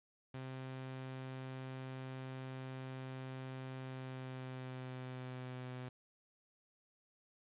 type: tone with pitch glide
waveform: sawtooth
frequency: 130.9 to 126.59 Hz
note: C3 to B2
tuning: +1 to +43 cents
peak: -40 dBFS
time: 0.34-5.89 s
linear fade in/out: 5 ms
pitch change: -58 cents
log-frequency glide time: 3.78-5.74 s
effects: resampled to 8000 Hz + 11-bit